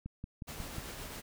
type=click train; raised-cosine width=5 ms; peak=-28 dBFS; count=5; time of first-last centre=0.06-0.783 s; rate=5.53 Hz
type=noise with tremolo; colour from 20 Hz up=pink; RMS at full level=-43 dBFS; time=0.47-1.22 s; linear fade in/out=20 ms; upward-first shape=triangle; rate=7.7 Hz; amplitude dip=30%
effects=none